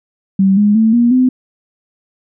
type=tone with pitch steps; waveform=sine; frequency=193.2 / 207.1 / 221.9 / 237.9 / 254.9 Hz; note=G3 / G#3 / A3 / A#3 / C4; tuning=-25 / -5 / +15 / +35 / -45 cents; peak=-7 dBFS; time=0.39-1.29 s; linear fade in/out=5 ms; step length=180 ms; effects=none